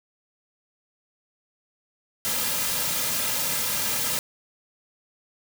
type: noise with comb filter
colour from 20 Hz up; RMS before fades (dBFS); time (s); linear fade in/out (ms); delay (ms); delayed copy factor
white; -26; 2.25-4.19; 0; 2.7; -0.6
effects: none